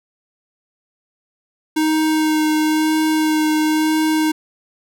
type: tone with vibrato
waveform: square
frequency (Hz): 311.1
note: D#4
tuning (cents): 0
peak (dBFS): -15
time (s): 1.76-4.32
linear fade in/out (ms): 10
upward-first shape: sine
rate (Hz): 0.99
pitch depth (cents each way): 12
effects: none